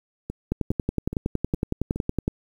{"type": "two click trains", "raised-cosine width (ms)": 3, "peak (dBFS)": [-10, -17], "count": [20, 5], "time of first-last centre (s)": [[0.52, 2.279], [0.3, 1.96]], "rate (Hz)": [10.8, 2.41], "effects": ["8-bit"]}